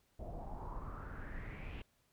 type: noise with low-pass filter sweep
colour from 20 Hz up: brown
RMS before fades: -45 dBFS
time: 0.19-1.82 s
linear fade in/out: 5 ms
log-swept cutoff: 620 to 2800 Hz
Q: 5.8
effects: pink hiss -75 dBFS RMS until 2.12 s